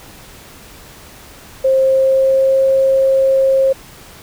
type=tone with pitch glide; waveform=sine; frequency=530 to 535.2 Hz; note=C5 to C5; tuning=+22 to +39 cents; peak=-9 dBFS; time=1.64-3.73 s; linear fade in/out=10 ms; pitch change=+17 cents; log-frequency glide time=1.79-2.64 s; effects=pink hiss -39 dBFS RMS until 4.22 s